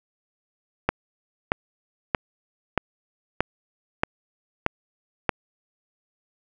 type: click train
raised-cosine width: 0.5 ms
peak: -4 dBFS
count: 8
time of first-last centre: 0.89-5.293 s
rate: 1.59 Hz
effects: none